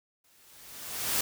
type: noise with exponential growth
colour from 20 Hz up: white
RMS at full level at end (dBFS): -26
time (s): 0.24-1.21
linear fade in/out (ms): 5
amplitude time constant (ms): 210
effects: none